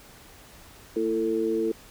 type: tone cluster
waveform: sine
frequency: 227.1 / 335 / 445.2 Hz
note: A#3 / E4 / A4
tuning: -45 / +28 / +20 cents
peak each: -33 / -26 / -26 dBFS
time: 0.96-1.72 s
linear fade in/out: 5 ms
effects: pink hiss -50 dBFS RMS until 1.9 s